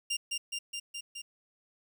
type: tone with echo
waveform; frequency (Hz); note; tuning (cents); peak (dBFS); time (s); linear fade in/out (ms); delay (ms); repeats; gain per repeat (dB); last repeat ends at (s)
20% pulse; 2794; F7; 0; -25; 0.1-0.17; 10; 210; 5; -2; 1.22
effects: 11-bit